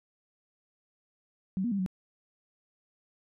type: tone with pitch steps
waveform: sine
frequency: 189.4 / 239.9 / 198.6 / 185.7 Hz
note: F#3 / A#3 / G3 / F#3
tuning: +41 / +50 / +23 / +7 cents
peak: -27 dBFS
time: 1.57-1.862 s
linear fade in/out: 0 ms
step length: 73 ms
effects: none